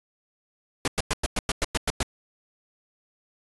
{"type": "noise bursts", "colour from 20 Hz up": "pink", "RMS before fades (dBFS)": -24, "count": 10, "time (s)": [0.85, 2.03], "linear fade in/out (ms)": 2, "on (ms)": 28, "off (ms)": 100, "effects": ["resampled to 24000 Hz"]}